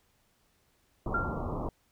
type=low-pass noise; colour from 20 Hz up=pink; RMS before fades=-34 dBFS; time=1.06-1.69 s; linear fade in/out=2 ms; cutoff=1200 Hz; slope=96 dB/octave
type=tone with exponential decay; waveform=sine; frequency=1382 Hz; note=F6; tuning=19 cents flat; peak=-25 dBFS; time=1.14-1.55 s; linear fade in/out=5 ms; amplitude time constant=87 ms
effects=pink hiss -70 dBFS RMS until 1.91 s